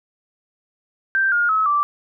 sine tone with pitch steps, 1568 / 1421.3 / 1288.4 / 1167.9 Hz, G6 / F6 / E6 / D6, 0 / +30 / -40 / -10 cents, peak -15 dBFS, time 1.15-1.83 s, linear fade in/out 0 ms, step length 170 ms, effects none

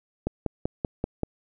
click train, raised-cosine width 2 ms, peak -12 dBFS, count 6, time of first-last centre 0.27-1.233 s, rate 5.19 Hz, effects none

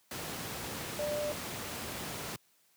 sine tone in noise, 593 Hz, D5, 17 cents sharp, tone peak -32 dBFS, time 0.99-1.32 s, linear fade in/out 2 ms, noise pink, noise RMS -39 dBFS, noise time 0.11-2.36 s, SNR +4 dB, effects white hiss -69 dBFS RMS until 2.76 s + high-pass 100 Hz 12 dB/octave

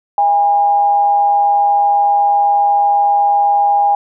sine tone with amplitude modulation, 813 Hz, G#5, 37 cents flat, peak -7 dBFS, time 0.18-3.95 s, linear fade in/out 2 ms, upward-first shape sine, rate 166 Hz, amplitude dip 40%, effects none

